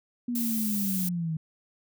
sine linear sweep, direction down, 244.8 to 155.56 Hz, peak -27 dBFS, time 0.28-1.37 s, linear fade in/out 5 ms
violet noise, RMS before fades -32 dBFS, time 0.35-1.09 s, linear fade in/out 5 ms
effects none

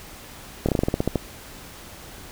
slowing click train, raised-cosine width 2 ms, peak -7 dBFS, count 11, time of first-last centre 0.66-1.157 s, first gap 27 ms, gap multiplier 1.13, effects pink hiss -42 dBFS RMS until 2.31 s

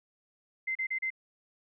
sine tone bursts, 2074 Hz, C7, 16 cents flat, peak -29 dBFS, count 4, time 0.67-1.104 s, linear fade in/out 10 ms, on 83 ms, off 34 ms, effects none

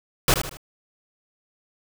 pink noise with echo, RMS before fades -17 dBFS, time 0.28-0.34 s, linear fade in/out 2 ms, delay 77 ms, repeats 3, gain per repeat -8 dB, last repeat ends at 0.571 s, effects none

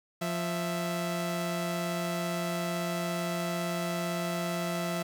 sawtooth tone pair together, 174.61 / 660.7 Hz, F3 / E5, 0 / +4 cents, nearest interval octave + major seventh, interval 2304 cents, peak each -28 / -30 dBFS, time 0.21-5.03 s, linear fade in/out 10 ms, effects 10-bit

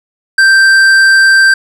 sine tone with tanh clipping, 1568 Hz, G6, in tune, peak -5 dBFS, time 0.38-1.54 s, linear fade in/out 5 ms, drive 11 dB, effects none

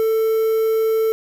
triangle tone with quantisation, 443.6 Hz, A4, 14 cents sharp, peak -13 dBFS, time 0-1.12 s, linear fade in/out 0 ms, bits 6, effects none

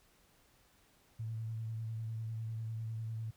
sine tone with vibrato, 112 Hz, A2, 31 cents sharp, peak -37 dBFS, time 1.19-3.31 s, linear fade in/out 10 ms, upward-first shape triangle, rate 10 Hz, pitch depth 28 cents each way, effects pink hiss -68 dBFS RMS until 3.36 s

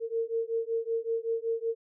sine beating tone pair, 454 / 459.3 Hz, A#4 / A#4, -46 / -26 cents, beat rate 5.3 Hz, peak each -31 dBFS, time 0-1.75 s, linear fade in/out 50 ms, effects none

